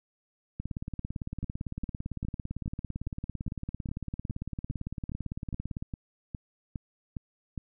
two click trains, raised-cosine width 5 ms, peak -22 / -23 dBFS, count 94 / 16, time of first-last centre 0.6-5.825 / 1.43-7.578 s, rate 17.8 / 2.44 Hz, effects none

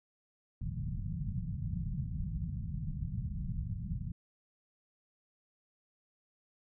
white low-pass noise, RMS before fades -37 dBFS, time 0.61-4.12 s, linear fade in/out 5 ms, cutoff 180 Hz, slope 48 dB/octave, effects none

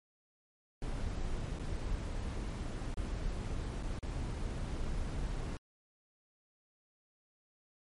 brown noise with dropouts, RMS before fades -37 dBFS, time 0.82-5.57 s, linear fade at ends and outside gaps 1 ms, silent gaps 1.588-1.595 / 2.942-2.972 / 3.827-3.833 / 3.99-4.027 s, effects MP3 48 kbps

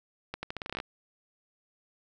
accelerating click train, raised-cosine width 0.3 ms, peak -19 dBFS, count 12, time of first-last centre 0.34-0.801 s, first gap 90 ms, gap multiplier 0.83, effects none

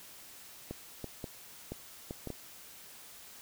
clicks, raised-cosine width 2 ms, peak -25 dBFS, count 7, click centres 0.71 / 1.043 / 1.242 / 1.72 / 2.109 / 2.273 / 2.303 s, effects white hiss -52 dBFS RMS until 3.41 s

